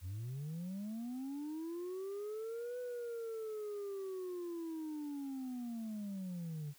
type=linear two-way sweep; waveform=sine; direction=up then down; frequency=83.5 to 497.7 to 141.4 Hz; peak=-37 dBFS; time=0.01-6.74 s; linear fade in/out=50 ms; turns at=2.79 s; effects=tanh soft clip ceiling -39 dBFS + white hiss -64 dBFS RMS until 6.78 s